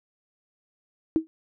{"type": "tone with exponential decay", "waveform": "sine", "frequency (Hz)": 320.2, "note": "D#4", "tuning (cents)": 50, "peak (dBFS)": -14, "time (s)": [1.16, 1.27], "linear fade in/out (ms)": 0, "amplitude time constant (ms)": 22, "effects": []}